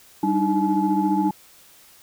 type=tone cluster; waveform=sine; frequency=194.7 / 299.6 / 314.1 / 855 Hz; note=G3 / D4 / D#4 / A5; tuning=-12 / +35 / +16 / -50 cents; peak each=-23 dBFS; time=0.23-1.31 s; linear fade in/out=5 ms; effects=tanh soft clip ceiling -8 dBFS + white hiss -51 dBFS RMS until 2.02 s